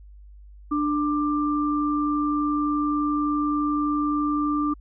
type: tone pair together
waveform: sine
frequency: 296.1 / 1184.4 Hz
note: D4 / D6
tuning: +14 / +14 cents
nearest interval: 2 octaves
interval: 2400 cents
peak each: -22 / -26 dBFS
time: 0.71-4.74 s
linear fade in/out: 10 ms
effects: added 50 Hz sine -43 dBFS peak until 4.8 s